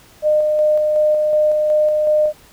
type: tone with tremolo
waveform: sine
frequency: 608 Hz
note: D#5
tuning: 40 cents flat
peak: -11 dBFS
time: 0.22-2.33 s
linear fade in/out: 50 ms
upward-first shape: square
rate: 2.7 Hz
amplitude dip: 25%
effects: pink hiss -47 dBFS RMS until 2.52 s